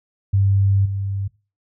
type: tone with level steps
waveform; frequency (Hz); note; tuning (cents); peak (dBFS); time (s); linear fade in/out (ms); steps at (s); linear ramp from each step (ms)
sine; 98.4; G2; +7; -13 / -21; 0.33-1.28; 10; 0.85; 10
effects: noise-tail reverb RT60 0.3 s tail -20 dB re dry